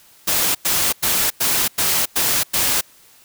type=noise bursts; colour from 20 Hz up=white; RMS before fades=-18 dBFS; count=7; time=0.27-2.812 s; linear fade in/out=10 ms; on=280 ms; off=97 ms; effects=white hiss -50 dBFS RMS until 3.24 s

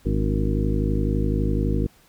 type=harmonic tone with a mistuned harmonic; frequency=51.91 Hz; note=G#1; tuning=in tune; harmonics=1 / 2 / 3 / 4 / 5 / 6 / 7 / 9; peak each=-23 / -26 / -28 / -29 / -30 / -31 / -31 / -33 dBFS; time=0.05-1.87 s; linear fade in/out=10 ms; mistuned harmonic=6; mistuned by=-57 cents; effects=pink hiss -56 dBFS RMS until 2.08 s

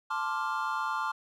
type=chord; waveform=triangle; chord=D minor seventh; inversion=second; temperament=equal; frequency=880 / 1046.5 / 1174.7 / 1396.9 Hz; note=A5 / C6 / D6 / F6; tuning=0 / 0 / 0 / 0 cents; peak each=-33 dBFS; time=0.1-1.12 s; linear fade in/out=10 ms; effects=none

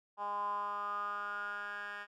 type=tone with band-pass filter sweep; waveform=10% pulse; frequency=204.6 Hz; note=G#3; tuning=26 cents flat; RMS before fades=-39 dBFS; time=0.17-2.07 s; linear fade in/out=50 ms; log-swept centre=920 to 1800 Hz; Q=7.6; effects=none

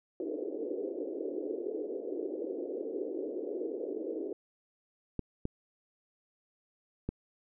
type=band-pass noise; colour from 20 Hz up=white; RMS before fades=-37 dBFS; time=0.2-4.33 s; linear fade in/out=2 ms; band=300 to 490 Hz; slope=48 dB/octave
type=clicks; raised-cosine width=3 ms; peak=-20 dBFS; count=3; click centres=5.193 / 5.454 / 7.09 s
effects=none

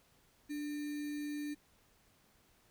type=tone with sample-and-hold; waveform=sine; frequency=294.1 Hz; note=D4; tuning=3 cents sharp; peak=-37 dBFS; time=0.49-1.55 s; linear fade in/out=20 ms; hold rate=2100 Hz; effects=pink hiss -69 dBFS RMS until 2.7 s

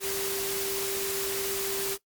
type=tone in noise; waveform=sine; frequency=392 Hz; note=G4; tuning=in tune; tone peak=-33 dBFS; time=0-1.98 s; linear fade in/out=50 ms; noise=white; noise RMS=-32 dBFS; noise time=0-1.98 s; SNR=-4 dB; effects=noise-tail reverb RT60 0.1 s tail -18 dB re dry + Opus 48 kbps

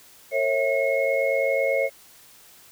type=tone cluster; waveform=sine; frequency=455.9 / 544 / 654 / 2169 Hz; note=A#4 / C#5 / E5 / C#7; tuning=-39 / -33 / -14 / -38 cents; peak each=-29 / -22 / -27 / -27 dBFS; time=0.31-1.9 s; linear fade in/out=50 ms; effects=white hiss -51 dBFS RMS until 2.71 s

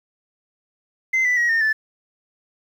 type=tone with pitch steps; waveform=sine; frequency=2067 / 1982.8 / 1902 / 1824.5 / 1750.2 Hz; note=C7 / B6 / A#6 / A#6 / A6; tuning=-22 / +6 / +34 / -38 / -10 cents; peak=-14 dBFS; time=1.13-1.73 s; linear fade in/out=10 ms; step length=120 ms; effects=tanh soft clip ceiling -14 dBFS + 8-bit

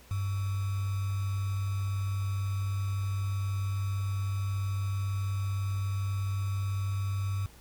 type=tone with sample-and-hold; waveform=sine; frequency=98.1 Hz; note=G2; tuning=2 cents sharp; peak=-28 dBFS; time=0.11-7.46 s; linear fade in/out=0 ms; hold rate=1225 Hz; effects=added 60 Hz sine -54 dBFS peak until 7.6 s + pink hiss -56 dBFS RMS until 7.6 s

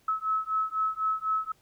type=beating tone pair; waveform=sine; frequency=1292 / 1296 Hz; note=E6 / E6; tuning=-35 / -30 cents; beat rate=4 Hz; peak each=-29 dBFS; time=0.08-1.52 s; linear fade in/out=5 ms; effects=pink hiss -65 dBFS RMS until 1.61 s

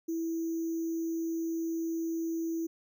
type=tone with sample-and-hold; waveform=sine; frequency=329.6 Hz; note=E4; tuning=in tune; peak=-30 dBFS; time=0.08-2.67 s; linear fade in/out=10 ms; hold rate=6300 Hz; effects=none

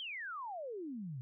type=exponential sweep; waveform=sine; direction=down; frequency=3263 to 119.9 Hz; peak=-40 dBFS; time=0-1.21 s; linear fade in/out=0 ms; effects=none

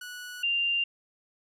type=tone pair in turn; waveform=sawtooth / sine; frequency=1472 / 2788 Hz; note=F#6 / F7; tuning=-9 / -4 cents; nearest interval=major seventh; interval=1105 cents; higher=second; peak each=-35 / -24 dBFS; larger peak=second; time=0.01-0.43 / 0.43-0.84 s; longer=first; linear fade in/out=5 ms; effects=resampled to 32000 Hz

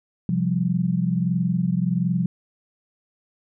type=chord; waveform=sine; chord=C suspended fourth; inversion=none; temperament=equal; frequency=130.81 / 174.61 / 196 Hz; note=C3 / F3 / G3; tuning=0 / 0 / 0 cents; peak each=-26 / -21 / -26 dBFS; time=0.29-2.26 s; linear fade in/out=2 ms; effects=none

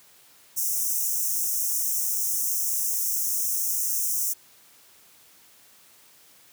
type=high-pass noise; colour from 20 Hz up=white; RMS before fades=-26 dBFS; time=0.56-4.34 s; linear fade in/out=20 ms; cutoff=5500 Hz; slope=96 dB/octave; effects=white hiss -55 dBFS RMS until 6.52 s + high-pass 80 Hz 12 dB/octave

